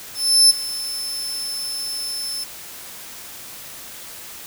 30% pulse tone with ADSR envelope, 5274 Hz, E8, in tune, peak -4 dBFS, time 0.14-2.44 s, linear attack 360 ms, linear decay 16 ms, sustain -17 dB, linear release 5 ms, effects white hiss -37 dBFS RMS until 4.46 s

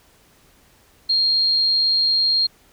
sine tone, 4226 Hz, C8, 16 cents sharp, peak -15 dBFS, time 1.09-2.47 s, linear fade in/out 10 ms, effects pink hiss -55 dBFS RMS until 2.72 s

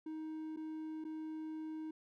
triangle tone with dropouts, 314 Hz, D#4, 16 cents sharp, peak -39 dBFS, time 0.06-1.91 s, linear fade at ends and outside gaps 5 ms, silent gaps 0.563-0.57 / 1.042-1.049 s, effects none

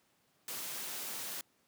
white noise, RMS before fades -41 dBFS, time 0.48-1.41 s, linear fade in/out 2 ms, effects pink hiss -72 dBFS RMS until 1.67 s + high-pass 150 Hz 12 dB/octave

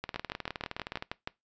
two click trains, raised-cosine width 0.3 ms, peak -19 / -17 dBFS, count 20 / 8, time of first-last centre 0.04-1.024 / 0.16-1.275 s, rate 19.3 / 6.28 Hz, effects noise-tail reverb RT60 0.2 s tail -22 dB re dry + resampled to 16000 Hz

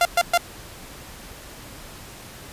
sawtooth tone bursts, 694 Hz, F5, 11 cents flat, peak -11 dBFS, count 3, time 0.01-0.376 s, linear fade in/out 2 ms, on 42 ms, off 120 ms, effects pink hiss -41 dBFS RMS until 2.52 s + resampled to 32000 Hz

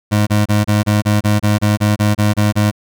25% pulse tone bursts, 104.7 Hz, G#2, 15 cents sharp, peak -7 dBFS, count 14, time 0.11-2.714 s, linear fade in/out 20 ms, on 160 ms, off 28 ms, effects none

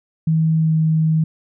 sine tone with pitch glide, 160 to 158.62 Hz, D#3 to D#3, +49 to +34 cents, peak -13 dBFS, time 0.27-1.24 s, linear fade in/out 5 ms, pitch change -15 cents, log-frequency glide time 0.58-0.74 s, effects none

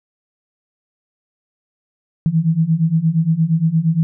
sine beating tone pair, 157.6 / 166.2 Hz, D#3 / E3, +23 / +15 cents, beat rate 8.6 Hz, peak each -17 / -15 dBFS, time 2.26-4.03 s, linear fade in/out 0 ms, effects none

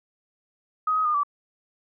sine tone with pitch steps, 1257 / 1264 / 1217 / 1156 Hz, D#6 / D#6 / D#6 / D6, +17 / +27 / -39 / -28 cents, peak -20 dBFS, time 0.87-1.234 s, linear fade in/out 5 ms, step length 91 ms, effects none

